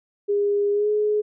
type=tone with pitch glide; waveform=sine; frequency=407.5 to 421.4 Hz; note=G#4 to G#4; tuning=-33 to +25 cents; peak=-18 dBFS; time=0.28-1.22 s; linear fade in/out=20 ms; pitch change=+58 cents; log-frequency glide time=0.72-0.89 s; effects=none